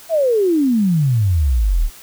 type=exponential sweep; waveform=sine; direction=down; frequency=687 to 34.39 Hz; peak=-12 dBFS; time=0.09-1.9 s; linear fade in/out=50 ms; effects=white hiss -41 dBFS RMS until 2.02 s